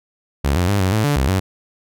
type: tone with pitch steps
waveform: sawtooth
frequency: 70 / 88.9 / 101 / 93.5 / 108.7 / 145 / 66.3 / 94.7 Hz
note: C#2 / F2 / G#2 / F#2 / A2 / D3 / C2 / F#2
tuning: +18 / +31 / -48 / +19 / -21 / -22 / +23 / +41 cents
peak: -11 dBFS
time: 0.44-1.4 s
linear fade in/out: 10 ms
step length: 120 ms
effects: none